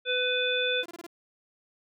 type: harmonic tone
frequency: 500 Hz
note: B4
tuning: 21 cents sharp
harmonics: 1 / 3 / 5 / 7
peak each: -29 / -31 / -32 / -29 dBFS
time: 0.05-0.85 s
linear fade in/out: 50 ms
type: tone bursts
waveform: sawtooth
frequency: 341.8 Hz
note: F4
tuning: 37 cents flat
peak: -36 dBFS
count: 5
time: 0.83-1.066 s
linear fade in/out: 2 ms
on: 28 ms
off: 24 ms
effects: none